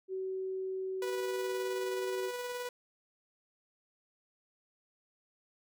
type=tone; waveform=sine; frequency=378.3 Hz; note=F#4; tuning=38 cents sharp; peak=-34 dBFS; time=0.08-2.32 s; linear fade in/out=50 ms
type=tone with tremolo; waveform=sawtooth; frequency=491 Hz; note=B4; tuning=10 cents flat; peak=-32 dBFS; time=1.02-2.69 s; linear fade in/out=2 ms; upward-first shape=square; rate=19 Hz; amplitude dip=25%
effects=none